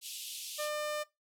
pink band-pass noise, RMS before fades -43 dBFS, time 0.01-0.7 s, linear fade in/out 50 ms, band 2800 to 14000 Hz, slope 48 dB/octave
sawtooth tone, 600 Hz, D5, 37 cents sharp, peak -30 dBFS, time 0.58-1.04 s, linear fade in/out 20 ms
effects noise-tail reverb RT60 0.2 s tail -19 dB re dry

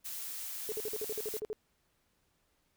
blue noise, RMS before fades -41 dBFS, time 0.04-1.4 s, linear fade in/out 20 ms
sine tone bursts, 428.4 Hz, A4, 46 cents flat, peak -34 dBFS, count 11, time 0.69-1.53 s, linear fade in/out 0 ms, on 30 ms, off 51 ms
effects pink hiss -75 dBFS RMS until 2.76 s

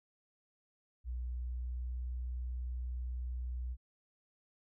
sine tone with pitch glide, 61 to 61.71 Hz, B1 to B1, -21 to -1 cents, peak -36 dBFS, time 1.04-3.77 s, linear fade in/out 50 ms, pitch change +20 cents, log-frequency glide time 1.15-1.99 s, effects none

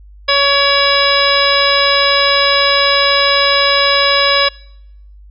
harmonic tone with a mistuned harmonic, 561 Hz, C#5, 21 cents sharp, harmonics 1 / 2 / 3 / 4 / 5 / 6 / 7 / 9, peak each -16 / -16 / -18 / -18 / -21 / -19 / -18 / -17 dBFS, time 0.28-4.49 s, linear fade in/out 10 ms, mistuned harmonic 4, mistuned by +30 cents, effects noise-tail reverb RT60 0.8 s tail -25 dB re dry + added 50 Hz sine -36 dBFS peak until 5.3 s

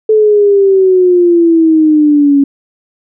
sine exponential sweep, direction down, 437.2 to 277.2 Hz, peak -4 dBFS, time 0.09-2.44 s, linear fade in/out 5 ms, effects none

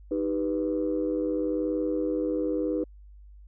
sine chord, Eb augmented, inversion none, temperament equal, 311.1 / 392 / 493.9 Hz, Eb4 / G4 / B4, 0 / 0 / 0 cents, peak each -27 / -31 / -29 dBFS, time 0.11-2.84 s, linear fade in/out 5 ms, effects tanh soft clip ceiling -17 dBFS + added 50 Hz sine -46 dBFS peak until 3.47 s

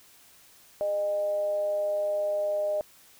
sine tone with amplitude modulation, 610 Hz, D#5, 34 cents flat, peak -23 dBFS, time 0.81-2.81 s, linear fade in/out 0 ms, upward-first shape sine, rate 200 Hz, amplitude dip 40%, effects white hiss -56 dBFS RMS until 3.19 s

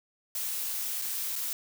blue noise with dropouts, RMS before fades -33 dBFS, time 0.35-1.53 s, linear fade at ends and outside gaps 1 ms, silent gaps 1.016-1.02 / 1.356-1.361 s, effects none

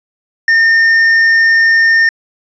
triangle tone with tanh clipping, 1818 Hz, A#6, 44 cents flat, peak -7 dBFS, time 0.48-2.09 s, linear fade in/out 2 ms, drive 9 dB, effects resampled to 16000 Hz

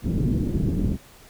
white low-pass noise, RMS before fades -23 dBFS, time 0.02-0.98 s, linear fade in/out 50 ms, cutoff 270 Hz, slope 24 dB/octave, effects pink hiss -50 dBFS RMS until 1.29 s

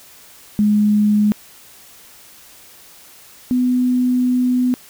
sine tone pair in turn, 209.2 / 250.2 Hz, G#3 / B3, +13 / +23 cents, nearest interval minor third, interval 310 cents, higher second, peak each -11 / -13 dBFS, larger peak first, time 0.59-1.32 / 3.51-4.74 s, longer second, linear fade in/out 0 ms, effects white hiss -44 dBFS RMS until 4.89 s

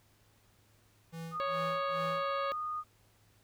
square tone with tremolo, 164.81 Hz, E3, in tune, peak -40 dBFS, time 1.12-2.3 s, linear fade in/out 20 ms, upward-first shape sine, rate 2.4 Hz, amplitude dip 100%
sine tone, 1231 Hz, D#6, 19 cents flat, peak -34 dBFS, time 1.31-2.84 s, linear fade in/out 50 ms
harmonic tone, 554.4 Hz, C#5, in tune, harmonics 1 / 2 / 3 / 4 / 5 / 6 / 7 / 8, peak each -35 / -41 / -45 / -47 / -49 / -51 / -52 / -53 dBFS, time 1.4-2.52 s, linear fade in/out 0 ms
effects added 105 Hz sine -68 dBFS peak until 3.43 s + pink hiss -68 dBFS RMS until 3.43 s

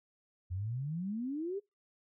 sine exponential sweep, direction up, 86.1 to 415.3 Hz, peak -34 dBFS, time 0.5-1.6 s, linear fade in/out 20 ms, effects noise-tail reverb RT60 0.2 s tail -25 dB re dry

